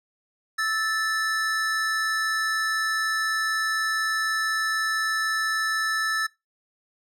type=tone pair together; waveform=square; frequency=1311.7 / 1758 Hz; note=E6 / A6; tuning=-9 / -2 cents; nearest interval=perfect fourth; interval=507 cents; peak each=-29 / -25 dBFS; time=0.58-6.27 s; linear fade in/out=10 ms; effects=noise-tail reverb RT60 0.2 s tail -21 dB re dry + low-pass 10000 Hz 12 dB/octave